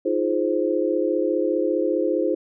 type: chord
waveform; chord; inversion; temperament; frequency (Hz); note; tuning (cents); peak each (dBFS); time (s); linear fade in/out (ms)
sine; F minor seventh; third; just; 314.3 / 349.2 / 419.1 / 523.8; Eb4 / F4 / Ab4 / C5; +18 / 0 / +16 / +2; -25 / -24 / -26 / -24; 0.05-2.35; 10
effects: none